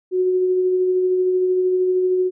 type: tone with tremolo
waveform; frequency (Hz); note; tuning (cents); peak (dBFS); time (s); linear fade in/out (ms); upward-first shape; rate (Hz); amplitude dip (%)
sine; 368; F#4; -9; -14; 0.11-2.31; 50; sine; 13; 25
effects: none